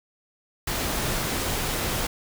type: noise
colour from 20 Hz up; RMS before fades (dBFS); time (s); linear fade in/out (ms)
pink; -27; 0.67-2.07; 5
effects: none